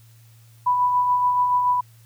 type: tone with tremolo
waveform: sine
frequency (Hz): 989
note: B5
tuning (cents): +2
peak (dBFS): -15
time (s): 0.66-1.81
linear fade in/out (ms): 10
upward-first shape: sine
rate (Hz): 7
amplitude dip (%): 35
effects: added 114 Hz sine -48 dBFS peak until 2.05 s + white hiss -58 dBFS RMS until 2.05 s